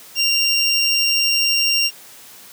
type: tone pair together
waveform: square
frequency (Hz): 2776 / 5552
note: F7 / F8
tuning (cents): -11 / -11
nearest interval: octave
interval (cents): 1200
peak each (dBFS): -19 / -18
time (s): 0.15-1.91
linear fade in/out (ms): 50
effects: white hiss -42 dBFS RMS until 2.52 s + high-pass 100 Hz 12 dB/octave